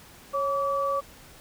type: tone pair together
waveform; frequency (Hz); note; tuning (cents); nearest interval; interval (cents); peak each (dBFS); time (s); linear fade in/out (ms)
sine; 551.4 / 1150; C#5 / D6; -9 / -37; octave + minor second; 1272; -27 / -26; 0.33-1.01; 20
effects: pink hiss -50 dBFS RMS until 1.4 s